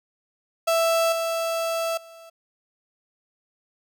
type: tone with level steps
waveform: 35% pulse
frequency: 661 Hz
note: E5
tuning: 5 cents sharp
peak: -17 / -22 / -42 dBFS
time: 0.67-2.3 s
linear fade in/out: 10 ms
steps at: 1.12 / 1.97 s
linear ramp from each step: 5 ms
effects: none